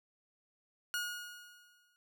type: tone with exponential decay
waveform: sawtooth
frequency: 1441 Hz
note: F#6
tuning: 46 cents flat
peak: -29 dBFS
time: 0.94-1.96 s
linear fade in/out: 0 ms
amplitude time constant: 220 ms
effects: none

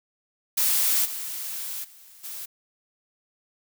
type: noise with level steps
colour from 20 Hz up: blue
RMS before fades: -22 / -33 / -50 / -36 dBFS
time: 0.57-2.46 s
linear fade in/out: 10 ms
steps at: 1.04 / 1.83 / 2.23 s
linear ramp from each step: 20 ms
effects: none

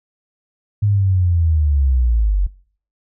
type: linear sweep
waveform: sine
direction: down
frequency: 105.1 to 44.98 Hz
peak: -12 dBFS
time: 0.82-2.47 s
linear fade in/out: 10 ms
effects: noise-tail reverb RT60 0.5 s tail -22 dB re dry

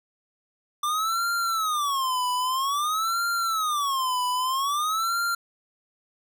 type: tone with vibrato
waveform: square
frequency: 1174.7 Hz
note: D6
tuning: in tune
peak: -24 dBFS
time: 0.83-5.35 s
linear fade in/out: 5 ms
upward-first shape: sine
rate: 0.51 Hz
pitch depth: 290 cents each way
effects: none

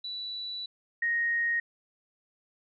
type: tone pair in turn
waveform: sine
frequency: 3951 / 1868.8 Hz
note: B7 / A#6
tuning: 0 / +4 cents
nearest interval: octave + minor second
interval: 1296 cents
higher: first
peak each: -34 / -25 dBFS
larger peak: second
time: 0.04-0.66 / 1.02-1.6 s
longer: first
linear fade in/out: 5 ms
effects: none

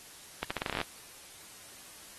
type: accelerating click train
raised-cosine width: 0.3 ms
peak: -16 dBFS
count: 12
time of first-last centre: 0.43-0.814 s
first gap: 75 ms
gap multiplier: 0.83
effects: white hiss -51 dBFS RMS until 2.18 s + AAC 32 kbps

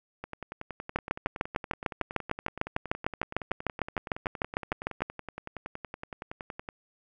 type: two click trains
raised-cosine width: 0.5 ms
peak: -11 / -22 dBFS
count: 28 / 70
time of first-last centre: 0.96-5.02 / 0.24-6.689 s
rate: 6.65 / 10.7 Hz
effects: none

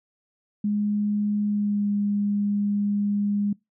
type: tone with pitch glide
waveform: sine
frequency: 207.4 to 204.2 Hz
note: G#3 to G#3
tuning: -2 to -29 cents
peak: -21 dBFS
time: 0.64-3.53 s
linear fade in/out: 5 ms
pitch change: -27 cents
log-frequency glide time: 1.45-1.89 s
effects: noise-tail reverb RT60 0.2 s tail -24 dB re dry

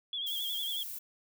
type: tone with vibrato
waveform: sine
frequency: 3322 Hz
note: G#7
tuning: in tune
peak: -33 dBFS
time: 0.13-0.83 s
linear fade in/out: 2 ms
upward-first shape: sine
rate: 11 Hz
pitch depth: 66 cents each way
type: noise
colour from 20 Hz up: violet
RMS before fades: -41 dBFS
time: 0.26-0.99 s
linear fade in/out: 10 ms
effects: none

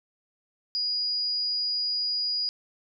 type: tone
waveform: sine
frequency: 4894 Hz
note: D#8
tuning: 29 cents flat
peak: -25 dBFS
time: 0.75-2.49 s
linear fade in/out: 0 ms
effects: none

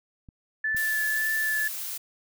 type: clicks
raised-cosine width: 5 ms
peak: -34 / -30 dBFS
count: 2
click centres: 0.288 / 0.747 s
type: tone with vibrato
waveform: sine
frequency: 1743 Hz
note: A6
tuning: 17 cents flat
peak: -24 dBFS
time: 0.64-1.68 s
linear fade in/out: 5 ms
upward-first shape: triangle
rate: 1.8 Hz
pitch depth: 17 cents each way
type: noise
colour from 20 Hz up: blue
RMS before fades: -34 dBFS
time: 0.76-1.98 s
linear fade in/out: 10 ms
effects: none

